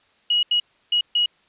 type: tone bursts at uneven times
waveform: sine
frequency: 2902 Hz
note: F#7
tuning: 34 cents flat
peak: -16 dBFS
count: 4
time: 0.3-0.43 / 0.51-0.6 / 0.92-1.01 / 1.15-1.26 s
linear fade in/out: 5 ms
effects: white hiss -60 dBFS RMS until 1.48 s + resampled to 8000 Hz